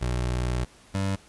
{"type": "tone pair in turn", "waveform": "25% pulse", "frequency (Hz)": [61.3, 97.31], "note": ["B1", "G2"], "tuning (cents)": [-12, -12], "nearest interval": "minor sixth", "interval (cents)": 800, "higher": "second", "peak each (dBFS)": -21, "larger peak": "neither", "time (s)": [[0.01, 0.65], [0.94, 1.16]], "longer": "first", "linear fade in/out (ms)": 10, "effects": ["pink hiss -54 dBFS RMS until 1.28 s", "resampled to 24000 Hz"]}